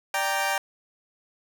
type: chord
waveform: 20% pulse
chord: G minor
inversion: second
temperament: equal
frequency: 587.3 / 784 / 932.3 Hz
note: D5 / G5 / Bb5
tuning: 0 / 0 / 0 cents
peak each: -26 / -21 / -25 dBFS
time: 0.14-0.58 s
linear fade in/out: 2 ms
effects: none